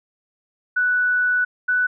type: tone pair in turn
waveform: sine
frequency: 1482 / 1489 Hz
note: F#6 / F#6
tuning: +2 / +11 cents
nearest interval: unison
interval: 9 cents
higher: second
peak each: -16 dBFS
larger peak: neither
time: 0.76-1.45 / 1.68-1.87 s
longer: first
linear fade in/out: 10 ms
effects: none